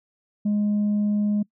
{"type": "tone", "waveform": "sine", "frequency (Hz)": 207.7, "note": "G#3", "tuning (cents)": 0, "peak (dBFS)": -17, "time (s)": [0.45, 1.43], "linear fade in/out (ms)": 10, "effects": ["noise-tail reverb RT60 0.1 s tail -24 dB re dry", "tanh soft clip ceiling -18 dBFS"]}